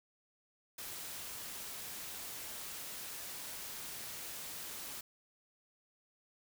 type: noise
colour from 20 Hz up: white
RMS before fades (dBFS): -45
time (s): 0.78-5.01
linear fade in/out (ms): 5
effects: none